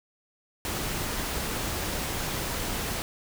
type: noise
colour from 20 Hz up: pink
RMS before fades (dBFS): -31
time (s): 0.65-3.02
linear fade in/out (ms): 0
effects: none